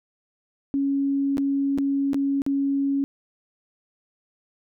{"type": "tone with dropouts", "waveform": "sine", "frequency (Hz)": 277.2, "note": "C#4", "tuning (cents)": 0, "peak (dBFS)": -20, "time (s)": [0.74, 3.04], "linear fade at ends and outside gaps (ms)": 0, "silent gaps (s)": [[1.371, 1.381], [1.777, 1.785], [2.133, 2.144], [2.419, 2.464]], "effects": []}